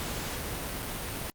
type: noise with dropouts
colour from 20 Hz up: pink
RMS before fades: -35 dBFS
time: 0-1.3 s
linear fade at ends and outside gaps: 0 ms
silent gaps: 0.823-0.827 s
effects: Opus 48 kbps